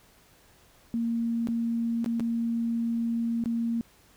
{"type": "tone with dropouts", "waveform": "sine", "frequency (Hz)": 231.7, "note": "A#3", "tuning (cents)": -10, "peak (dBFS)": -25, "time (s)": [0.94, 3.81], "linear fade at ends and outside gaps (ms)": 0, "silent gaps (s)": [[1.472, 1.486], [2.044, 2.061], [2.197, 2.205], [3.439, 3.458]], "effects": ["pink hiss -59 dBFS RMS until 4.16 s"]}